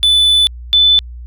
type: tone pair in turn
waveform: triangle / sine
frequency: 3492 / 3506 Hz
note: A7 / A7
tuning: -14 / -7 cents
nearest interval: unison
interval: 7 cents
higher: second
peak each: -6 dBFS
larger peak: neither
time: 0.03-0.47 / 0.73-0.99 s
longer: first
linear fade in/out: 0 ms
effects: added 60 Hz sine -27 dBFS peak until 1.26 s